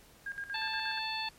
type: tone with tremolo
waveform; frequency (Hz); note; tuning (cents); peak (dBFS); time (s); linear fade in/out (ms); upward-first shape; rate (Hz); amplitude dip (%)
sine; 1619; G#6; -45; -35; 0.26-0.99; 5; square; 8.4; 75
type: harmonic tone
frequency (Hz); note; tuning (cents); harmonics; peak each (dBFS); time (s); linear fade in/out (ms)
880; A5; 0; 1 / 2 / 3 / 4 / 5; -38 / -42 / -39 / -41 / -39; 0.54-1.29; 5
effects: pink hiss -59 dBFS RMS until 1.38 s + MP3 64 kbps